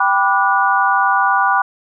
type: chord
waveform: sine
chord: G major seventh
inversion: none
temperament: equal with one note detuned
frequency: 784 / 987.8 / 1174.7 / 1454.6 Hz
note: G5 / B5 / D6 / F#6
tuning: 0 / 0 / 0 / -30 cents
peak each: -17 dBFS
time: 0-1.62 s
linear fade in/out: 5 ms
effects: none